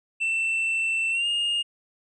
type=tone with pitch glide; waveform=triangle; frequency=2677 to 2836 Hz; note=E7 to F7; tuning=+26 to +26 cents; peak=-21 dBFS; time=0.2-1.63 s; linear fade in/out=20 ms; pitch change=+100 cents; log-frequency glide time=1.11-1.27 s; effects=resampled to 22050 Hz